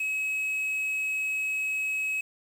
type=tone with quantisation; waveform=triangle; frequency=2561 Hz; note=D#7; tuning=49 cents sharp; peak=-25 dBFS; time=0-2.21 s; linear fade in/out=5 ms; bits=8; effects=none